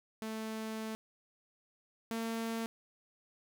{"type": "tone pair in turn", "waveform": "sawtooth", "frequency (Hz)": [220, 227.1], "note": ["A3", "A#3"], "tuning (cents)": [0, -45], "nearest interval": "minor second", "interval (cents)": 55, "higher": "second", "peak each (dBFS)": [-34, -31], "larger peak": "second", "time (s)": [[0.22, 0.95], [2.11, 2.66]], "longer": "first", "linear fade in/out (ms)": 0, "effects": []}